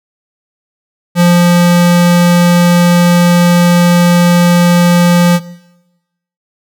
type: tone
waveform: square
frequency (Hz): 174.61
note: F3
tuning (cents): 0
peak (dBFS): -5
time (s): 1.15-5.4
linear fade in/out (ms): 50
effects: noise-tail reverb RT60 1.0 s tail -19 dB re dry